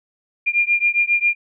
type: beating tone pair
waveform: sine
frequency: 2400 / 2407.4 Hz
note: D7 / D7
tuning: +37 / +42 cents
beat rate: 7.4 Hz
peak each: -18 dBFS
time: 0.46-1.35 s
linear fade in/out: 20 ms
effects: none